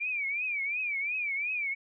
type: tone with vibrato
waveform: sine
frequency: 2349 Hz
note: D7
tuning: in tune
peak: -29 dBFS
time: 0-1.75 s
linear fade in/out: 20 ms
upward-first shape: triangle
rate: 2.8 Hz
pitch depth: 160 cents each way
effects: none